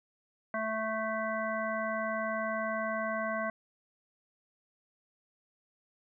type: harmonic tone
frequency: 220 Hz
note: A3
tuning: in tune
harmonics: 1 / 3 / 5 / 7 / 9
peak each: -39 / -34 / -37 / -38 / -41 dBFS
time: 0.54-3.5 s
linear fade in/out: 2 ms
effects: none